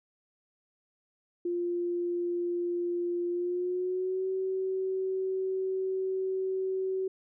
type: tone with pitch glide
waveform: sine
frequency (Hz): 349.2 to 378.6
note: F4 to F#4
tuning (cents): 0 to +40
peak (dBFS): -28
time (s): 1.45-7.08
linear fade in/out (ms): 5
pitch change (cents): +140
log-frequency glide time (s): 3.3-4.28
effects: none